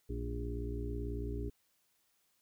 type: harmonic tone with a mistuned harmonic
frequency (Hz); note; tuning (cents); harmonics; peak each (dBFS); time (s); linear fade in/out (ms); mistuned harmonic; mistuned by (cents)
58.27; A#1; 0; 1 / 2 / 4 / 5 / 6 / 7; -38 / -43 / -49 / -45 / -50 / -44; 0.09-1.5; 10; 4; -61
effects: white hiss -75 dBFS RMS until 2.41 s

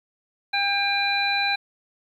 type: harmonic tone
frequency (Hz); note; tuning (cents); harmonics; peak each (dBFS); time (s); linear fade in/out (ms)
800; G5; +35; 1 / 2 / 3 / 5; -26 / -27 / -25 / -26; 0.53-1.56; 10
effects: 9-bit

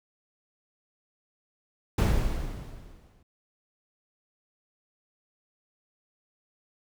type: noise with exponential decay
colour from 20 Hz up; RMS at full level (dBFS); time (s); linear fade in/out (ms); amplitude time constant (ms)
brown; -19; 1.98-3.23; 5; 270
effects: none

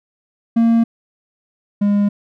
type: tone pair in turn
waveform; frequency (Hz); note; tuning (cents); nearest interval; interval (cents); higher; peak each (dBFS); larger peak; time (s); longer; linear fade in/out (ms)
triangle; 230 / 203.8; A#3 / G#3; -23 / -32; major second; 209; first; -8 / -10; first; 0.56-0.84 / 1.81-2.09; neither; 10
effects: none

